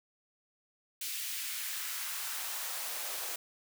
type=noise with high-pass filter sweep; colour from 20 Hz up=white; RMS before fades=-38 dBFS; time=1.01-3.36 s; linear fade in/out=5 ms; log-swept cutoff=2700 to 460 Hz; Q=1.2; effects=none